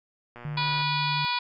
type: click train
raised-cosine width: 0.5 ms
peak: -28 dBFS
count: 56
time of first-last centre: 0.36-0.818 s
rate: 120 Hz
type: tone with pitch glide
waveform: sine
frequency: 149.1 to 147.98 Hz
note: D3 to D3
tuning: +27 to +13 cents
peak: -30 dBFS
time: 0.45-1.25 s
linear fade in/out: 0 ms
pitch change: -14 cents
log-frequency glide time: 0.63-0.7 s
type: harmonic tone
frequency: 488 Hz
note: B4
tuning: 21 cents flat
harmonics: 2 / 3 / 4 / 5 / 6 / 7 / 8 / 9 / 10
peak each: -28 / -37 / -41 / -31 / -43 / -33 / -37 / -34 / -40 dBFS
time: 0.57-1.39 s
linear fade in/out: 5 ms
effects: none